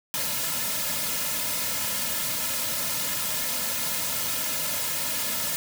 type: noise with comb filter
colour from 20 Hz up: white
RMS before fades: -28 dBFS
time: 0.14-5.56 s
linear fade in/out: 0 ms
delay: 2.6 ms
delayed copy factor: -0.9
effects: none